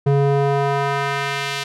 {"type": "tone with band-pass filter sweep", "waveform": "square", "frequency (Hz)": 140, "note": "C#3", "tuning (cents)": 18, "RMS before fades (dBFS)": -19, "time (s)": [0.06, 1.64], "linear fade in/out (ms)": 10, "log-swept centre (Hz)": [300, 3500], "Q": 0.92, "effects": []}